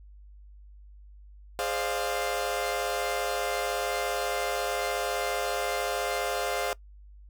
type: chord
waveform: sawtooth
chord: D half-diminished seventh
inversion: second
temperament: equal with one note detuned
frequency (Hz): 415.3 / 523.3 / 597.6 / 698.5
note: Ab4 / C5 / D5 / F5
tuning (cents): 0 / 0 / +30 / 0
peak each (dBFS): -31 / -29 / -32 / -28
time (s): 1.59-6.73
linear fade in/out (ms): 0
effects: noise-tail reverb RT60 0.1 s tail -22 dB re dry + added 50 Hz sine -47 dBFS peak until 7.29 s